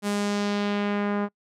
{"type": "tone with low-pass filter sweep", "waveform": "sawtooth", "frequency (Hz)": 204.4, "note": "G#3", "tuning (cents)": -27, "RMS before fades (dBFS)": -26, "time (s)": [0.02, 1.29], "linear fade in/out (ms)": 50, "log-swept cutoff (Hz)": [11000, 1300], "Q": 1.2, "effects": ["noise-tail reverb RT60 0.1 s tail -26 dB re dry"]}